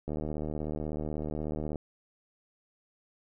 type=click train; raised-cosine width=2 ms; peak=-22 dBFS; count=129; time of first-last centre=0.08-1.758 s; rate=76.3 Hz; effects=none